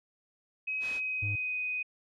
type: tone with pitch glide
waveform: sine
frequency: 2540 to 2499 Hz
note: D#7 to D#7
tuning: +35 to +7 cents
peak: -30 dBFS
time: 0.67-1.83 s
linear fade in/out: 10 ms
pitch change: -28 cents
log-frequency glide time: 0.8-1.57 s
type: noise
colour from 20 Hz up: white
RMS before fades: -40 dBFS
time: 0.8-1.01 s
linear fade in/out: 50 ms
type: tone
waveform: triangle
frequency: 102.3 Hz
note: G#2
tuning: 26 cents flat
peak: -30 dBFS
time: 1.22-1.36 s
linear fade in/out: 10 ms
effects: low-pass 4000 Hz 12 dB/octave